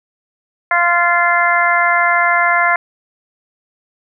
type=harmonic tone; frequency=346.8 Hz; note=F4; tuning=12 cents flat; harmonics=2 / 3 / 4 / 5 / 6; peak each=-17 / -17 / -17 / -17 / -17 dBFS; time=0.71-2.76 s; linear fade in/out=2 ms; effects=none